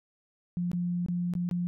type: tone with dropouts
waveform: sine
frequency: 175.8 Hz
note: F3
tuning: 12 cents sharp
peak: -27 dBFS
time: 0.57-1.67 s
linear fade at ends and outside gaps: 0 ms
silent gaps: 0.716-0.732 / 1.062-1.085 / 1.337-1.352 / 1.49-1.512 s
effects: none